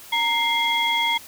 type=tone cluster; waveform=sine; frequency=927 / 2111 / 3316 Hz; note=A#5 / C7 / G#7; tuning=-10 / +15 / -3 cents; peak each=-22 dBFS; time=0.12-1.18 s; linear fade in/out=10 ms; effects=tanh soft clip ceiling -13 dBFS + white hiss -43 dBFS RMS until 1.27 s